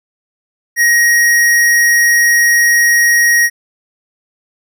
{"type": "tone", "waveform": "square", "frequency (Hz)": 1886, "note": "A#6", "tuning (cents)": 20, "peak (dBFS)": -8, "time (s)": [0.76, 3.5], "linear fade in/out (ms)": 50, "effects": []}